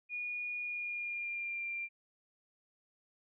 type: tone with pitch glide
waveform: sine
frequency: 2445 to 2377 Hz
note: D#7 to D7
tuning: -31 to +20 cents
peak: -36 dBFS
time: 0.09-1.89 s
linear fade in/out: 50 ms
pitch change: -49 cents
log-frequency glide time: 0.59-1.65 s
effects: none